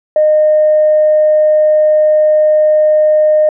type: tone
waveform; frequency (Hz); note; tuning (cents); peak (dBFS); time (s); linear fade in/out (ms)
sine; 613; D#5; -26; -5; 0.16-3.49; 2
effects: tanh soft clip ceiling -1 dBFS